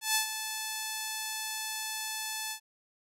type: tone with ADSR envelope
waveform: 5% pulse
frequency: 872 Hz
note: A5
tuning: 16 cents flat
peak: -12 dBFS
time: 0.01-2.6 s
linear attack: 140 ms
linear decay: 110 ms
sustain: -10 dB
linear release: 87 ms
effects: none